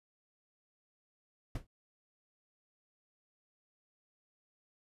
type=noise with exponential decay; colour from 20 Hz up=brown; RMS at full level=-32 dBFS; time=1.55-1.67 s; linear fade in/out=5 ms; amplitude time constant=24 ms; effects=resampled to 32000 Hz